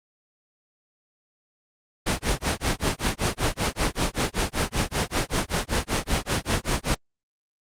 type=noise with tremolo; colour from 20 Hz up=pink; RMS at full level=-21 dBFS; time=2.06-6.95 s; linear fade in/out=10 ms; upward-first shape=sine; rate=5.2 Hz; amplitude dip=100%; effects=low-pass 9000 Hz 12 dB/octave + Opus 32 kbps